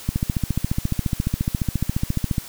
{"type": "click train", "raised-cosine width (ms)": 5, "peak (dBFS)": -8, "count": 34, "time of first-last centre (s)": [0.09, 2.382], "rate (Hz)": 14.4, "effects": ["white hiss -39 dBFS RMS until 2.48 s"]}